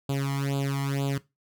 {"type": "tone with flanger", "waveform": "sawtooth", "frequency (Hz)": 138.59, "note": "C#3", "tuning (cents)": 0, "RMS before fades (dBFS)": -27, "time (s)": [0.09, 1.18], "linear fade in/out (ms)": 5, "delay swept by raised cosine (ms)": [0.26, 0.97], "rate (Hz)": 2.1, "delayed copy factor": 0.95, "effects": ["noise-tail reverb RT60 0.2 s tail -17 dB re dry"]}